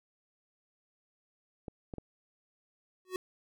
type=clicks; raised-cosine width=2 ms; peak=-27 dBFS; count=3; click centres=1.682 / 1.938 / 1.983 s
type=tone with exponential growth; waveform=square; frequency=370 Hz; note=F#4; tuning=in tune; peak=-30 dBFS; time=3.05-3.16 s; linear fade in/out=1 ms; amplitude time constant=22 ms
effects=none